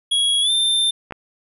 square tone with pitch glide, 3322 to 3581 Hz, G#7 to A7, 0 to +30 cents, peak -16 dBFS, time 0.11-0.91 s, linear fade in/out 10 ms, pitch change +130 cents, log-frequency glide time 0.41-0.51 s
clicks, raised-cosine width 0.5 ms, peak -16 dBFS, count 2, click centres 1.109 / 1.123 s
effects resampled to 32000 Hz

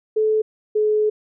sine tone pair in turn, 433.4 / 426.2 Hz, A4 / G#4, -26 / +45 cents, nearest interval unison, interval 29 cents, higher first, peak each -15 dBFS, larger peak neither, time 0.16-0.42 / 0.75-1.1 s, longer second, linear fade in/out 10 ms, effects none

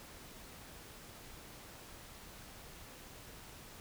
silence, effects pink hiss -53 dBFS RMS until 3.8 s

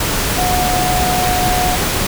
sine tone in noise, 727 Hz, F#5, 31 cents flat, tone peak -16 dBFS, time 0.38-1.76 s, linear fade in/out 5 ms, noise pink, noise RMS -17 dBFS, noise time 0-2.07 s, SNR -2 dB, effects none

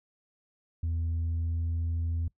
sine tone with pitch glide, 82.6 to 83.17 Hz, E2 to E2, +4 to +16 cents, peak -25 dBFS, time 0.83-2.28 s, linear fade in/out 5 ms, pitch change +12 cents, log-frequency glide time 1.11-1.71 s, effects noise-tail reverb RT60 0.1 s tail -23 dB re dry + tanh soft clip ceiling -26 dBFS

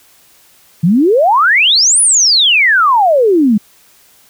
sine exponential two-way sweep, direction up then down, 154.6 to 10170 to 197.8 Hz, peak -6 dBFS, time 0.83-3.58 s, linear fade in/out 10 ms, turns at 2.01 s, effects white hiss -47 dBFS RMS until 4.29 s

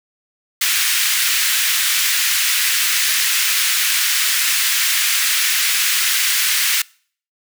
pink high-pass noise, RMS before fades -17 dBFS, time 0.61-6.82 s, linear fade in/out 5 ms, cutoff 1700 Hz, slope 24 dB/octave, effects noise-tail reverb RT60 0.5 s tail -25 dB re dry

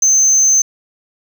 sine tone, 6230 Hz, G8, 12 cents flat, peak -6 dBFS, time 0.02-0.62 s, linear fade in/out 5 ms, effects tanh soft clip ceiling -6 dBFS + 7-bit

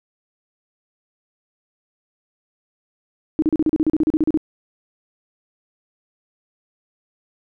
sine tone bursts, 312 Hz, D#4, 5 cents sharp, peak -13 dBFS, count 15, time 3.39-4.374 s, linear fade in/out 0 ms, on 32 ms, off 36 ms, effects none

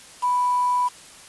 sine tone with quantisation, 987.8 Hz, B5, in tune, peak -18 dBFS, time 0.22-0.89 s, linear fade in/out 20 ms, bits 6, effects white hiss -45 dBFS RMS until 1.28 s + resampled to 24000 Hz

